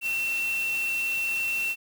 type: tone in noise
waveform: sine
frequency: 2704 Hz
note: E7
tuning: 43 cents sharp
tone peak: -25 dBFS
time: 0.01-1.76 s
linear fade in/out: 50 ms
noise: white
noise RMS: -39 dBFS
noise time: 0.01-1.76 s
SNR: +11 dB
effects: none